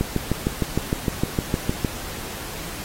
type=click train; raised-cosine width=3 ms; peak=-7 dBFS; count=13; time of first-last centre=0.01-1.848 s; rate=6.53 Hz; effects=pink hiss -34 dBFS RMS until 2.84 s + AAC 48 kbps